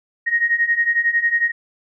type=beating tone pair; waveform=sine; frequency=1864.7 / 1875.7 Hz; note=A#6 / A#6; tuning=0 / +10 cents; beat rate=11 Hz; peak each=-20 / -17 dBFS; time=0.26-1.52 s; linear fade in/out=20 ms; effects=none